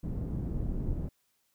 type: low-pass noise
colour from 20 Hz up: pink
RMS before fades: -33 dBFS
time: 0.03-1.09 s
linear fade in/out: 10 ms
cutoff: 250 Hz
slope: 12 dB/octave
effects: white hiss -74 dBFS RMS until 1.54 s